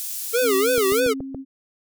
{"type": "high-pass noise", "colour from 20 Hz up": "pink", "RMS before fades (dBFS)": -30, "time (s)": [0, 1], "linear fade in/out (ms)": 0, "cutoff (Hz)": 8600, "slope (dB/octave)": 12}
{"type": "tone with vibrato", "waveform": "square", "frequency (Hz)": 440, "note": "A4", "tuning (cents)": 0, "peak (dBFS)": -18, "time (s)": [0.33, 1.14], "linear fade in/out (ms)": 20, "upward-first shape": "sine", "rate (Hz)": 3.2, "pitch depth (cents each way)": 250}
{"type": "tone with tremolo", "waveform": "sine", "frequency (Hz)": 268.8, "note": "C4", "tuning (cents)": 47, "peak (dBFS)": -25, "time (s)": [0.41, 1.45], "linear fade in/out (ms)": 50, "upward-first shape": "sine", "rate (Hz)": 1.9, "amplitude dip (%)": 50}
{"type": "click train", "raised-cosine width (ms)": 2, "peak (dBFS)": -18, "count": 5, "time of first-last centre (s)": [0.78, 1.347], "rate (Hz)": 7.06}
{"effects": []}